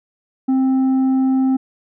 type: tone with tanh clipping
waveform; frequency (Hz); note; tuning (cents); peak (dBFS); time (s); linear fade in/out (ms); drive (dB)
sine; 263.1; C4; +10; -14; 0.48-1.57; 10; 5
effects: none

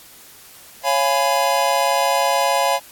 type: chord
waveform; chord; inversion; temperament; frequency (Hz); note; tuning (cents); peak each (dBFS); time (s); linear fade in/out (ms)
square; C# dominant seventh; none; just; 554.4 / 693 / 831.5 / 997.9; C#5 / E#5 / G#5 / B5; 0 / -14 / +2 / +18; -22; 0.83-2.8; 50
effects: white hiss -44 dBFS RMS until 2.91 s + AAC 64 kbps

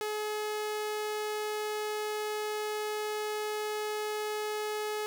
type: tone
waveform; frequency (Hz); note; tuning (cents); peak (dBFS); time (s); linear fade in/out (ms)
sawtooth; 424.5; G#4; +38; -28; 0.01-5.06; 0
effects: none

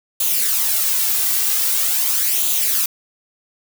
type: noise with flanger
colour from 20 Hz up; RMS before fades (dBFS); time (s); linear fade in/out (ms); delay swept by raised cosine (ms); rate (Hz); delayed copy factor
blue; -18; 0.2-2.86; 5; 0.28 to 2.58; 0.44; +0.55
effects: none

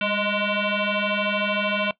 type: tone with frequency modulation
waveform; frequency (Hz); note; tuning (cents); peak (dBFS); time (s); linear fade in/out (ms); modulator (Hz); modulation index
sine; 1046.5; C6; 0; -21; 0.01-1.91; 2; 416; 5
effects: noise-tail reverb RT60 0.1 s tail -19 dB re dry

